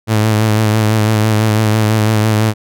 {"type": "tone with vibrato", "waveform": "sawtooth", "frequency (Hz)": 108.5, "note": "A2", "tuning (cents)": -24, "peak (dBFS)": -6, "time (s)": [0.07, 2.54], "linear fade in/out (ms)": 50, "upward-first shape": "sine", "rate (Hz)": 6, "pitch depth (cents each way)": 38, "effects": []}